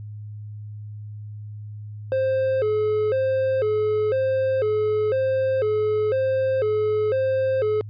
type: tone with vibrato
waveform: triangle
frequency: 474.2 Hz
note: A#4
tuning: 30 cents sharp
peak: -17 dBFS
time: 2.12-7.81 s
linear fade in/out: 0 ms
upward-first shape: square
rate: 1 Hz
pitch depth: 180 cents each way
effects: added 105 Hz sine -33 dBFS peak until 7.89 s + resampled to 11025 Hz